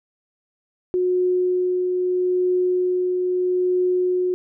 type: tone with tremolo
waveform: sine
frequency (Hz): 363.5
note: F#4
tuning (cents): -31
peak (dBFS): -16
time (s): 0.94-4.34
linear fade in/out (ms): 0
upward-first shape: triangle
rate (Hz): 0.78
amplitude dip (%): 30
effects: none